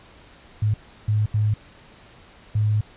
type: tone bursts at uneven times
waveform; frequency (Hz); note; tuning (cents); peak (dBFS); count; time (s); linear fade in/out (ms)
sine; 106.2; G#2; +39; -17; 4; 0.62-0.74 / 1.08-1.26 / 1.34-1.54 / 2.55-2.81; 5
effects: pink hiss -49 dBFS RMS until 2.96 s + resampled to 8000 Hz